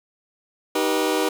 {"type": "chord", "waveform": "sawtooth", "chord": "Eb augmented", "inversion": "none", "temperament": "just", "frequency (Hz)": [311.1, 388.9, 486.1], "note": ["Eb4", "G4", "B4"], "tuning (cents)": [0, -14, -28], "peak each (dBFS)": -20, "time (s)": [0.75, 1.29], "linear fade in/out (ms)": 5, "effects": ["8-bit"]}